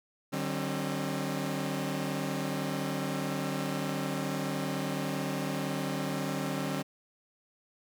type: tone cluster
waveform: sawtooth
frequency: 149.3 / 191 / 268.8 / 611 Hz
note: D3 / G3 / C4 / D#5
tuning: +29 / -45 / +47 / -32 cents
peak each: -32 / -32 / -31 / -40 dBFS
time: 0.32-6.83 s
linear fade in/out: 20 ms
effects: none

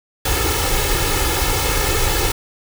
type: noise with comb filter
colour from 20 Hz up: pink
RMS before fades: -18 dBFS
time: 0.25-2.32 s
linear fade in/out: 5 ms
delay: 2.3 ms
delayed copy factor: +0.8
effects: none

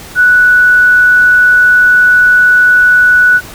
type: tone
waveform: sine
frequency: 1478 Hz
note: F#6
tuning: 2 cents flat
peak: -3 dBFS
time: 0.15-3.41 s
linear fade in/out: 50 ms
effects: pink hiss -30 dBFS RMS until 3.54 s

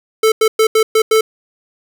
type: tone bursts at uneven times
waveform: square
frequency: 440 Hz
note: A4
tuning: in tune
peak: -9 dBFS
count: 6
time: 0.23-0.32 / 0.41-0.48 / 0.59-0.67 / 0.75-0.83 / 0.95-1.02 / 1.11-1.21 s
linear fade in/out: 5 ms
effects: none

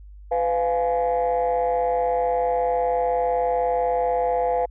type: chord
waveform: sine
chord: F diminished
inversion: second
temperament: just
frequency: 502.9 / 698.5 / 838.1 Hz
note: Cb5 / F5 / Ab5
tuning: +31 / 0 / +16 cents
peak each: -21 / -22 / -25 dBFS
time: 0.31-4.66 s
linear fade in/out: 10 ms
effects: tanh soft clip ceiling -14 dBFS + added 50 Hz sine -40 dBFS peak until 4.7 s

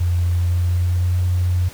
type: tone with pitch glide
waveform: sine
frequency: 87.31 to 89.92 Hz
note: F2 to F#2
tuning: 0 to -49 cents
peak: -15 dBFS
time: 0-1.69 s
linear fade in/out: 10 ms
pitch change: +51 cents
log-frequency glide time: 0.34-1.31 s
effects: pink hiss -40 dBFS RMS until 1.73 s

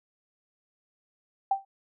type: tone with exponential decay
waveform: sine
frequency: 782 Hz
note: G5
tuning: 4 cents flat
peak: -18 dBFS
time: 1.51-1.65 s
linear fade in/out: 5 ms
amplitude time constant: 29 ms
effects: none

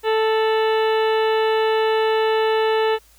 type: harmonic tone with a mistuned harmonic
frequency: 440 Hz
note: A4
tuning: in tune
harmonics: 1 / 2 / 3 / 4 / 5 / 6 / 7 / 8 / 9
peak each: -17 / -23 / -30 / -29 / -36 / -35 / -33 / -37 / -39 dBFS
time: 0.03-2.99 s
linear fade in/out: 50 ms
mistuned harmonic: 7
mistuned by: -65 cents
effects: added 54 Hz sine -54 dBFS peak until 3.18 s + white hiss -54 dBFS RMS until 3.18 s

